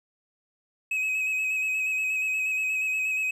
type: tone with vibrato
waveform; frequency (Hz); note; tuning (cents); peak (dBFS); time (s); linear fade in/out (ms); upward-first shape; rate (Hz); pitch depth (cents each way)
triangle; 2549; D#7; +41; -23; 0.91-3.31; 5; square; 8.4; 19
effects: none